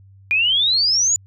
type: exponential sweep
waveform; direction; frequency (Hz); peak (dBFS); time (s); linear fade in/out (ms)
sine; up; 2396 to 7040; -14; 0.31-1.16; 0
effects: added 97 Hz sine -44 dBFS peak until 1.26 s

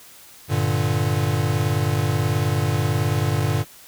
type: chord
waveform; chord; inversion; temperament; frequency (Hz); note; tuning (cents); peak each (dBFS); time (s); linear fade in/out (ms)
square; G minor; none; equal; 98 / 116.54 / 146.83; G2 / Bb2 / D3; 0 / 0 / 0; -24; 0.48-3.65; 50
effects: white hiss -46 dBFS RMS until 3.87 s

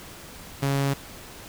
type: tone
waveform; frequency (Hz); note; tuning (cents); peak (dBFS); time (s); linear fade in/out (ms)
sawtooth; 138.59; C#3; 0; -18; 0.62-0.94; 10
effects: pink hiss -43 dBFS RMS until 1.48 s

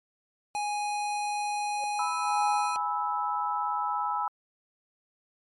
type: tone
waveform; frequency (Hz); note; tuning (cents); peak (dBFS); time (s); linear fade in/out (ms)
square; 829; G#5; -3; -29; 0.55-2.76; 0
type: tone with exponential growth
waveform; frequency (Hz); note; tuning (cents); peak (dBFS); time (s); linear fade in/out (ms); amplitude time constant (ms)
sine; 551; C#5; -11; -36; 1.72-1.84; 0; 24
type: chord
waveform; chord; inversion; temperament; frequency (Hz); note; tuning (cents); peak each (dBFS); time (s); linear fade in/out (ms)
sine; E major; first; equal with one note detuned; 830.6 / 987.8 / 1308.6; G#5 / B5 / E6; 0 / 0 / -13; -31; 1.99-4.28; 2
effects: MP3 48 kbps

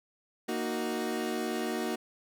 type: chord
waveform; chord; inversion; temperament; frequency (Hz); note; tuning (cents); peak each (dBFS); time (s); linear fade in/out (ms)
30% pulse; D# minor; second; equal; 233.1 / 311.1 / 370; A#3 / D#4 / F#4; 0 / 0 / 0; -32 / -34 / -32; 0.48-1.96; 10
effects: none

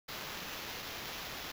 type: noise with sample-and-hold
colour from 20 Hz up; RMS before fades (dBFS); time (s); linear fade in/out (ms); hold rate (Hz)
white; -43; 0.08-1.52; 10; 8820
effects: none

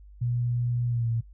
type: tone with pitch glide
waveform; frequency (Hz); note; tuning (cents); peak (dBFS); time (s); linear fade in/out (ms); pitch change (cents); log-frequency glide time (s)
sine; 120.9 to 115.24; B2 to A#2; -36 to -19; -24; 0.21-1.21; 10; -83; 0.87-1.09
effects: noise-tail reverb RT60 0.1 s tail -20 dB re dry + added 50 Hz sine -46 dBFS peak until 1.33 s

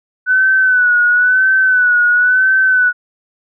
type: tone with vibrato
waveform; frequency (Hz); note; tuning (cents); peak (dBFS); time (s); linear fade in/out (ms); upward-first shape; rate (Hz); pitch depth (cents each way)
sine; 1494; F#6; +16; -8; 0.26-2.93; 50; sine; 0.98; 54
effects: none

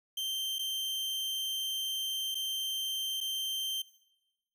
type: tone with dropouts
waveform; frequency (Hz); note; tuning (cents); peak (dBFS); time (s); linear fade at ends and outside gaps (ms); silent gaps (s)
40% pulse; 3136; G7; 0; -32; 0.17-3.82; 5; 0.585-0.591 / 2.346-2.352 / 3.205-3.21
effects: noise-tail reverb RT60 1.0 s tail -19 dB re dry

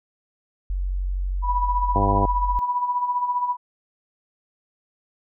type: tone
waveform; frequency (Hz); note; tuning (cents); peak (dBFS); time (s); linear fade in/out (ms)
sine; 46.25; F#1; 0; -22; 0.7-2.59; 0
type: tone with tremolo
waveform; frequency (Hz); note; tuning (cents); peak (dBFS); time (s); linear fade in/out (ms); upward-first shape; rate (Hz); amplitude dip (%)
sine; 982; B5; -10; -18; 1.42-3.57; 50; sine; 15; 60
type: harmonic tone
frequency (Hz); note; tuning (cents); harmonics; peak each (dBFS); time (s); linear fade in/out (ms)
99.3; G2; +23; 1 / 2 / 3 / 4 / 5 / 6 / 7 / 8; -24 / -28 / -28 / -29 / -30 / -32 / -27 / -29; 1.95-2.26; 5
effects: none

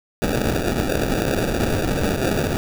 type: noise with sample-and-hold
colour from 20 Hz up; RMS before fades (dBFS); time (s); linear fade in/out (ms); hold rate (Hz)
blue; -21; 0.22-2.57; 0; 1050
effects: none

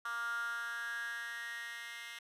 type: tone with high-pass filter sweep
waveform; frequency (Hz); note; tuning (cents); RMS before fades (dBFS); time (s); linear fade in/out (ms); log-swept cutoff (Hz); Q
10% pulse; 234.1; A#3; +8; -41; 0.05-2.19; 5; 1300 to 2200; 9
effects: resampled to 32000 Hz

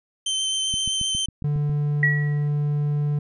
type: tone with vibrato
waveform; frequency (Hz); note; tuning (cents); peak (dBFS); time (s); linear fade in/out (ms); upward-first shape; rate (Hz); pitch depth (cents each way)
sawtooth; 3100; G7; -20; -19; 0.26-1.26; 5; sine; 7.7; 13
type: click train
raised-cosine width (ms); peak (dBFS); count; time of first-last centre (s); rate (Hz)
5; -21; 8; 0.74-1.696; 7.32
type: tone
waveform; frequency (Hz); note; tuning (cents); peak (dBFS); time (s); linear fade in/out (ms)
triangle; 146.83; D3; 0; -18; 1.44-3.19; 5
type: tone with exponential decay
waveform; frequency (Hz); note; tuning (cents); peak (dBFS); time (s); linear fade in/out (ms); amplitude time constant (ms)
sine; 1927; B6; -43; -14; 2.03-2.48; 2; 97
effects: resampled to 24000 Hz

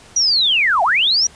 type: linear two-way sweep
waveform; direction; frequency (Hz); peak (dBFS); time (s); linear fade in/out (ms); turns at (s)
sine; down then up; 5910 to 648 to 5910; -12; 0.16-1.27; 5; 0.83
effects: pink hiss -44 dBFS RMS until 1.35 s + resampled to 22050 Hz

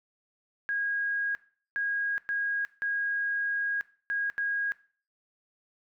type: tone bursts at uneven times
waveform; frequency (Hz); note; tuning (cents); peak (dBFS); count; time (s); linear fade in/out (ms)
sine; 1638; G#6; -24; -27; 6; 0.69-1.35 / 1.76-2.18 / 2.29-2.65 / 2.82-3.81 / 4.1-4.3 / 4.38-4.72; 0
effects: noise-tail reverb RT60 0.4 s tail -17 dB re dry

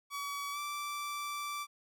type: tone with pitch glide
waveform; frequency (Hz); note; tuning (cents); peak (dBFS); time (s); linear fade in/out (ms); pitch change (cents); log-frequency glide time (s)
sawtooth; 1137 to 1166.9; C#6 to D6; +44 to -11; -33; 0.1-1.67; 50; +45; 0.52-0.58
effects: none

